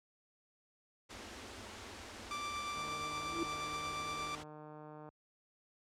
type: band-stop noise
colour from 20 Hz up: pink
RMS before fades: -48 dBFS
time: 1.09-4.44 s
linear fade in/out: 20 ms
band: 110 to 200 Hz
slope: 96 dB/octave
type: tone with tremolo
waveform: sawtooth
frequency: 1174.7 Hz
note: D6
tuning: in tune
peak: -34 dBFS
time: 2.31-4.35 s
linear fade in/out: 0 ms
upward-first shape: sine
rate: 8.5 Hz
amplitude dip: 25%
type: click train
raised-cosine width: 1 ms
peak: -38 dBFS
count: 355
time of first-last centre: 2.76-5.089 s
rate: 152 Hz
type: tone with exponential growth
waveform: sine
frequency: 334.7 Hz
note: E4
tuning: 26 cents sharp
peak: -31 dBFS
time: 3.2-3.43 s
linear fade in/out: 0 ms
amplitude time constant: 50 ms
effects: high-pass 60 Hz 12 dB/octave + low-pass 7000 Hz 12 dB/octave